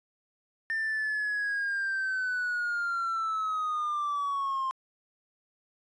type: linear sweep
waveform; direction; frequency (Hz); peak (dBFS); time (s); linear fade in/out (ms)
triangle; down; 1800 to 1050; -25; 0.7-4.71; 0
effects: tanh soft clip ceiling -23 dBFS + resampled to 22050 Hz